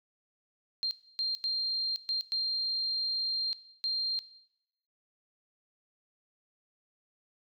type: tone bursts at uneven times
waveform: sine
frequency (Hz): 4186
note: C8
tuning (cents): 0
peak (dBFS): -28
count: 6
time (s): 0.83-0.91 / 1.19-1.35 / 1.44-1.96 / 2.09-2.21 / 2.32-3.53 / 3.84-4.19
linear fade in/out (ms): 0
effects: noise-tail reverb RT60 0.8 s tail -17 dB re dry